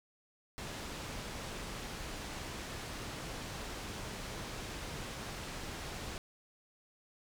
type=low-pass noise; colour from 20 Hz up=pink; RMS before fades=-43 dBFS; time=0.58-6.18 s; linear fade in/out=0 ms; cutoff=7700 Hz; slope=12 dB/octave; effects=none